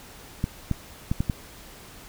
clicks, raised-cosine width 5 ms, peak -11 dBFS, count 5, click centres 0.441 / 0.713 / 1.115 / 1.205 / 1.298 s, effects pink hiss -46 dBFS RMS until 2.08 s

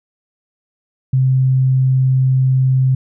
sine tone, 130.81 Hz, C3, in tune, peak -10 dBFS, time 1.13-2.95 s, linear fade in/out 5 ms, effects none

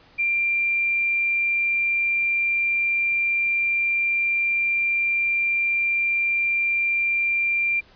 sine tone, 2375 Hz, D7, 19 cents sharp, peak -19 dBFS, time 0.18-7.81 s, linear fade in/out 20 ms, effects pink hiss -53 dBFS RMS until 7.95 s + resampled to 11025 Hz

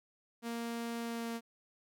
sawtooth tone with pitch glide, 233.1 to 231.1 Hz, A#3 to A#3, 0 to -15 cents, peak -33 dBFS, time 0.42-1.41 s, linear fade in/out 50 ms, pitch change -15 cents, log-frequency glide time 1-1.3 s, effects none

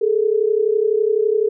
sine tone pair together, 415.3 / 447.2 Hz, G#4 / A4, 0 / +28 cents, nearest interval minor second, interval 128 cents, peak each -17 dBFS, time 0.01-1.49 s, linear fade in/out 10 ms, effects none

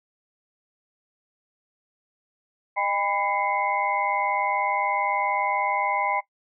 sine tone cluster, 613 / 803 / 996 / 2063 / 2163 Hz, D#5 / G5 / B5 / C7 / C#7, -26 / +41 / +14 / -25 / -43 cents, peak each -32 / -26 / -27 / -30 / -31 dBFS, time 2.76-6.21 s, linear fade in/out 20 ms, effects noise-tail reverb RT60 0.1 s tail -18 dB re dry

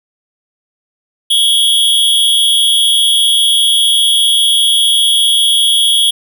square tone with amplitude modulation, 3322 Hz, G#7, in tune, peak -5 dBFS, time 1.3-6.11 s, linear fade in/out 10 ms, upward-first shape sine, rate 255 Hz, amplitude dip 75%, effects none

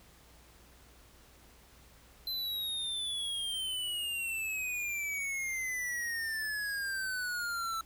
square exponential sweep, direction down, 4080 to 1318.5 Hz, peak -34 dBFS, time 2.27-7.81 s, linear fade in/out 2 ms, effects added 60 Hz sine -61 dBFS peak until 7.85 s + pink hiss -60 dBFS RMS until 7.85 s

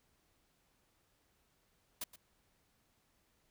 white noise with echo, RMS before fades -40 dBFS, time 2.01-2.04 s, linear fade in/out 5 ms, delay 120 ms, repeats 1, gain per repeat -15 dB, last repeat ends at 2.16 s, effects pink hiss -75 dBFS RMS until 3.5 s

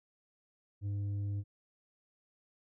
sine tone with tanh clipping, 100.9 Hz, G#2, 49 cents flat, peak -34 dBFS, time 0.81-1.44 s, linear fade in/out 50 ms, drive 5 dB, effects none

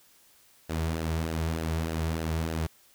sawtooth tone with flanger, 80.9 Hz, E2, 32 cents flat, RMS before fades -30 dBFS, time 0.69-2.67 s, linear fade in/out 10 ms, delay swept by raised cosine 0.86 to 3.96 ms, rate 3.3 Hz, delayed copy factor -0.55, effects white hiss -60 dBFS RMS until 2.94 s

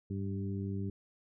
harmonic tone with a mistuned harmonic, 98 Hz, G2, in tune, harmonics 1 / 2 / 3 / 4, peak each -36 / -38 / -44 / -45 dBFS, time 0.1-0.9 s, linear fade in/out 5 ms, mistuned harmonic 1, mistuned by +28 cents, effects none

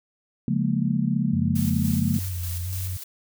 sine chord, Bb minor seventh, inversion first, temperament just, 139.85 / 174.81 / 209.8 / 233.1 Hz, Db3 / F3 / Ab3 / Bb3, +16 / +2 / +18 / 0 cents, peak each -26 dBFS, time 0.48-2.19 s, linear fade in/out 2 ms
sine tone with vibrato, 90 Hz, F#2, 47 cents flat, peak -27 dBFS, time 1.33-2.97 s, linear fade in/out 5 ms, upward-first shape square, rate 1.5 Hz, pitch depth 52 cents each way
blue noise with tremolo, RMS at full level -35 dBFS, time 1.55-3.04 s, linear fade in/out 10 ms, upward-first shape square, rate 3.4 Hz, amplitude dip 35%
effects none

